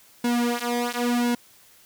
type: tone with flanger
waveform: sawtooth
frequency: 240.6 Hz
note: B3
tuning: 45 cents flat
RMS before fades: -24 dBFS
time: 0.24-1.35 s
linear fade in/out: 5 ms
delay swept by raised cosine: 1.6 to 4.9 ms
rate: 0.95 Hz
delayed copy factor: -0.95
effects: white hiss -54 dBFS RMS until 1.85 s